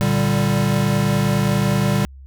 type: chord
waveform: square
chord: G minor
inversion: first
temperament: equal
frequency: 116.54 / 146.83 / 196 Hz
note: Bb2 / D3 / G3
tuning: 0 / 0 / 0 cents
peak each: -22 / -21 / -20 dBFS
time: 0.01-2.05 s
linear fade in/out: 0 ms
effects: added 67 Hz sine -37 dBFS peak until 2.26 s